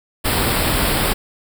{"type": "band-stop noise", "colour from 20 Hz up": "pink", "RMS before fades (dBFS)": -18, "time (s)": [0.24, 1.14], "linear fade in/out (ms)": 20, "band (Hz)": [5200, 7700], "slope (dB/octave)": 96, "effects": []}